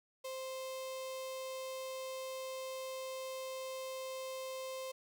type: tone with notch filter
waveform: sawtooth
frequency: 523.3 Hz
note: C5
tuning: in tune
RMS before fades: -43 dBFS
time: 0.24-4.92 s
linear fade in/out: 10 ms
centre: 1600 Hz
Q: 1.5
effects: none